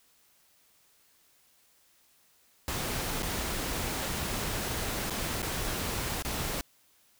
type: noise with dropouts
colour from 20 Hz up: pink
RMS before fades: -33 dBFS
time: 2.68-6.61 s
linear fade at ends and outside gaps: 0 ms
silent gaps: 3.223-3.23 / 5.099-5.106 / 5.419-5.428 / 6.223-6.249 s
effects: white hiss -65 dBFS RMS until 7.19 s